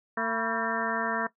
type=harmonic tone with a mistuned harmonic; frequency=226 Hz; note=A3; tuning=47 cents sharp; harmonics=1 / 2 / 3 / 4 / 5 / 6 / 7 / 8; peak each=-35 / -35 / -35 / -35 / -35 / -35 / -35 / -35 dBFS; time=0.17-1.27 s; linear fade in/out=5 ms; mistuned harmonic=4; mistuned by=+130 cents; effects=noise-tail reverb RT60 0.1 s tail -17 dB re dry